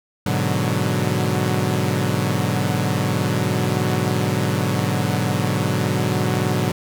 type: chord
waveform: sawtooth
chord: G# half-diminished seventh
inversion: none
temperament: equal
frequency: 103.83 / 123.47 / 146.83 / 185 Hz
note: G#2 / B2 / D3 / F#3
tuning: 0 / 0 / 0 / 0 cents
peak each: -20 dBFS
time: 0.26-6.72 s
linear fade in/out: 5 ms
effects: none